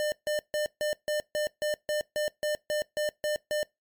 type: tone bursts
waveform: square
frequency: 600 Hz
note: D5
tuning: 37 cents sharp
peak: -27 dBFS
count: 14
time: 0-3.63 s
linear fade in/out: 0 ms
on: 120 ms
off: 150 ms
effects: noise-tail reverb RT60 0.2 s tail -23 dB re dry + MP3 96 kbps